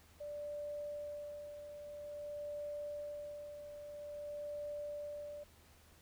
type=tone with tremolo; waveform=sine; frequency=587.3 Hz; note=D5; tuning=in tune; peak=-40 dBFS; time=0.2-5.44 s; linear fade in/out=10 ms; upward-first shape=sine; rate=0.5 Hz; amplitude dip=55%; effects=added 79 Hz sine -66 dBFS peak until 6.01 s + pink hiss -65 dBFS RMS until 6.01 s